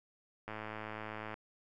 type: click train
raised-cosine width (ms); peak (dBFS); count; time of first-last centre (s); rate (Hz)
0.5; -27; 94; 0.48-1.341; 108
effects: none